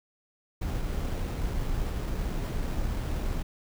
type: noise with sample-and-hold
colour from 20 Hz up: brown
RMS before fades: -30 dBFS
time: 0.61-3.43 s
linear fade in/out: 10 ms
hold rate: 6300 Hz
effects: none